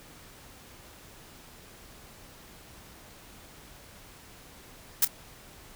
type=noise with echo; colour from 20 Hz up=blue; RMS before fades=-21 dBFS; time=5.02-5.05 s; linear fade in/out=5 ms; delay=28 ms; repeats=1; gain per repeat=-15 dB; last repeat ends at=5.078 s; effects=pink hiss -51 dBFS RMS until 5.75 s